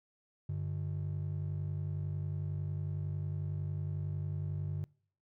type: ring-modulated tone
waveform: triangle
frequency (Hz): 121.8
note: B2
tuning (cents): -24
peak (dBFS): -28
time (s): 0.49-4.84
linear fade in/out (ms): 0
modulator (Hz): 25.5
effects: noise-tail reverb RT60 0.5 s tail -25 dB re dry + tanh soft clip ceiling -27 dBFS